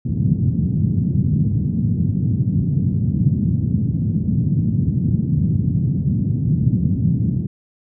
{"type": "band-pass noise", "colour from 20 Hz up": "pink", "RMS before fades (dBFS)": -18, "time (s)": [0.05, 7.47], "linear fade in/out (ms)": 10, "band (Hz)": [100, 200], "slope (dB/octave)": 24, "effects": []}